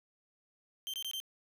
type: tone bursts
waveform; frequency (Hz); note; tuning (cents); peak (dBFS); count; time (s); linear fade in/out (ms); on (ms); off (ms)
40% pulse; 3136; G7; 0; -36; 4; 0.87-1.201; 0; 67; 21
effects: none